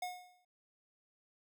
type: tone with exponential decay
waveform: square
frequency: 724 Hz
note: F#5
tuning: 38 cents flat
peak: -36 dBFS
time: 0.02-0.45 s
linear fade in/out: 5 ms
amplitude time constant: 93 ms
effects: none